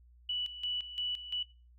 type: tone with tremolo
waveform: sine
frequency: 2957 Hz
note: F#7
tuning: 2 cents flat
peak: -31 dBFS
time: 0.29-1.43 s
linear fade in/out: 5 ms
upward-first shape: square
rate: 2.9 Hz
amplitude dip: 70%
effects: noise-tail reverb RT60 0.3 s tail -18 dB re dry + added 60 Hz sine -57 dBFS peak until 1.78 s